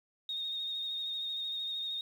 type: tone with vibrato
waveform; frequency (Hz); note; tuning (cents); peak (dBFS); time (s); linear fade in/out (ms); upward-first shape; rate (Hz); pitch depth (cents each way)
sine; 3709; A#7; -9; -34; 0.29-2.01; 2; sine; 13; 25
effects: 10-bit